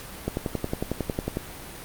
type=click train; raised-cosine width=2 ms; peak=-12 dBFS; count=13; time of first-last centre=0.28-1.371 s; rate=11 Hz; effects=pink hiss -40 dBFS RMS until 1.84 s + Opus 48 kbps